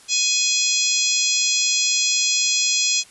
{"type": "harmonic tone with a mistuned harmonic", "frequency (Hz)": 836, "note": "G#5", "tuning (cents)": 11, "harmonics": [3, 4, 5, 6, 7, 8, 9], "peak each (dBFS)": [-25, -25, -25, -25, -25, -25, -25], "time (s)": [0.08, 3.04], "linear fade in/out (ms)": 50, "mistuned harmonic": 9, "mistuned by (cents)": -33, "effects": ["white hiss -48 dBFS RMS until 3.1 s", "resampled to 24000 Hz"]}